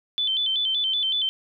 sine tone with vibrato, 3287 Hz, G#7, 19 cents flat, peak -21 dBFS, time 0.18-1.29 s, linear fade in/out 0 ms, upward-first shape square, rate 5.3 Hz, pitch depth 100 cents each way, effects none

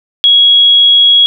sine tone, 3322 Hz, G#7, in tune, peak -3 dBFS, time 0.24-1.26 s, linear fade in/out 0 ms, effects none

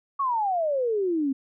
sine exponential sweep, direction down, 1139 to 261.6 Hz, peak -22 dBFS, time 0.19-1.33 s, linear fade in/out 10 ms, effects none

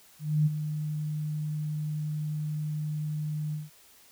sine tone with ADSR envelope, 151.9 Hz, D#3, 41 cents flat, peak -19 dBFS, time 0.19-3.7 s, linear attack 270 ms, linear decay 27 ms, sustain -10 dB, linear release 170 ms, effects white hiss -57 dBFS RMS until 4.11 s

